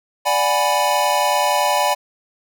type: chord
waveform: square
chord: G# half-diminished seventh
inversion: second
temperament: equal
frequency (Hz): 587.3 / 740 / 830.6 / 987.8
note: D5 / F#5 / G#5 / B5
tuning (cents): 0 / 0 / 0 / 0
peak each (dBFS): -22 / -23 / -21 / -21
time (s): 0.25-1.95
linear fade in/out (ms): 20
effects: none